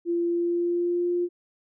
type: tone with pitch glide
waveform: sine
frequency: 343 to 351.2 Hz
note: F4 to F4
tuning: -31 to +10 cents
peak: -22 dBFS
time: 0.05-1.29 s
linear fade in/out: 50 ms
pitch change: +41 cents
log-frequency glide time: 0.26-1.11 s
effects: none